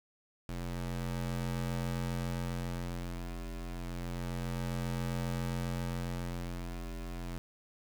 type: ring-modulated tone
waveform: 25% pulse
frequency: 87.31 Hz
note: F2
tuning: in tune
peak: -28 dBFS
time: 0.49-7.38 s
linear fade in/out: 0 ms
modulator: 43.8 Hz
effects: 9-bit